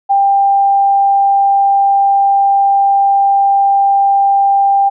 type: tone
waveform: sine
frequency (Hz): 793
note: G5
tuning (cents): +20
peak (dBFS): -7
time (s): 0.09-4.9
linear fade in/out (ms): 20
effects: none